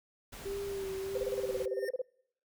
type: noise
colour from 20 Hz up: pink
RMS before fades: -47 dBFS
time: 0.32-1.66 s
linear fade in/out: 10 ms
type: tone with vibrato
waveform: sine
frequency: 392 Hz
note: G4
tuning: in tune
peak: -35 dBFS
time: 0.45-1.88 s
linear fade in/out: 10 ms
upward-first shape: sine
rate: 1.5 Hz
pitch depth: 35 cents each way
type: tone bursts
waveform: sine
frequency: 510 Hz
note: C5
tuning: 44 cents flat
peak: -30 dBFS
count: 16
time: 1.15-2.018 s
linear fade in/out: 5 ms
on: 28 ms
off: 28 ms
type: tone with exponential growth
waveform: square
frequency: 1819 Hz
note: A#6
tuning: 43 cents flat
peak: -39 dBFS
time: 1.63-1.89 s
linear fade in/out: 2 ms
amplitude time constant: 56 ms
effects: noise-tail reverb RT60 0.7 s tail -26 dB re dry